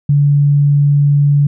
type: tone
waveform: sine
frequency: 143.8 Hz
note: D3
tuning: 36 cents flat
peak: -7 dBFS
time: 0.09-1.47 s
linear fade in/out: 5 ms
effects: none